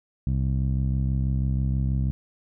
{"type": "tone with low-pass filter", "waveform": "15% pulse", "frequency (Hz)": 66.2, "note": "C2", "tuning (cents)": 21, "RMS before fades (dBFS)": -24, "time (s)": [0.27, 2.11], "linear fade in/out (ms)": 0, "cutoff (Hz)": 150, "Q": 1, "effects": []}